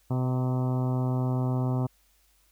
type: harmonic tone with a mistuned harmonic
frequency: 127.4 Hz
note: C3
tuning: 46 cents flat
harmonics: 1 / 2 / 3 / 4 / 5 / 6 / 7 / 8 / 9 / 10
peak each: -25 / -31 / -38 / -42 / -40 / -42 / -43 / -46 / -47 / -51 dBFS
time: 0.1-1.87 s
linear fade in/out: 10 ms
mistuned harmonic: 7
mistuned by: +16 cents
effects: added 50 Hz sine -66 dBFS peak until 2.51 s + white hiss -66 dBFS RMS until 2.51 s